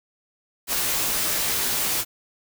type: noise with comb filter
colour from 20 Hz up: white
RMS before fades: -24 dBFS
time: 0.67-2.05 s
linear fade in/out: 50 ms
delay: 14 ms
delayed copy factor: -0.65
effects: none